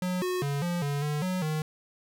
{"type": "tone with pitch steps", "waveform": "square", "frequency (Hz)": [182, 364.6, 141.8, 174.4, 143, 148.7, 184.2, 154.9], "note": ["F#3", "F#4", "C#3", "F3", "D3", "D3", "F#3", "D#3"], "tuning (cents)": [-28, -25, 40, -2, -46, 22, -7, -7], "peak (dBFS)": -28, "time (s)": [0.02, 1.62], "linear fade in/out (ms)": 2, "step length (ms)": 200, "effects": []}